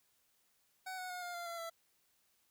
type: tone with pitch steps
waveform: 25% pulse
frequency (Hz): 750 / 735.4 / 721.1 / 707.1 / 693.3 / 679.9 / 666.6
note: F#5 / F#5 / F#5 / F5 / F5 / F5 / E5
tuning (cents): +23 / -11 / -45 / +21 / -13 / -47 / +19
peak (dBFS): -38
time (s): 0.86-1.7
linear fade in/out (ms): 10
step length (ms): 120
effects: white hiss -75 dBFS RMS until 2.5 s